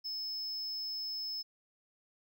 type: tone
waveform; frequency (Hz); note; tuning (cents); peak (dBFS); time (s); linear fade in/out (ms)
triangle; 5220; E8; -18; -35; 0.04-1.43; 20
effects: none